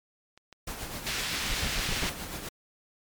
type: clicks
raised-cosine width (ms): 0.2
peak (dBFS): -34 / -30 / -28 / -26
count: 4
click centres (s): 0.376 / 0.527 / 0.833 / 1.384
type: noise with tremolo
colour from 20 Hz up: pink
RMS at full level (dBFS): -36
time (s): 0.67-2.49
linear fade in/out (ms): 5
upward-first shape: sine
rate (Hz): 7.9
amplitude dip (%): 45
type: band-pass noise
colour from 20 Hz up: white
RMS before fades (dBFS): -33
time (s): 1.06-2.1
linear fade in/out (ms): 10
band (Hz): 1400 to 4200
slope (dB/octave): 12
type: noise bursts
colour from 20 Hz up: brown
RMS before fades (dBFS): -30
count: 5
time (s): 1.49-2.07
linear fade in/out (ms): 2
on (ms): 52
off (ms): 80
effects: MP3 96 kbps